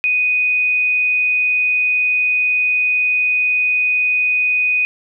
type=tone; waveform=sine; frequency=2489 Hz; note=D#7; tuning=in tune; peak=-13 dBFS; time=0.04-4.85 s; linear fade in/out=0 ms; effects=none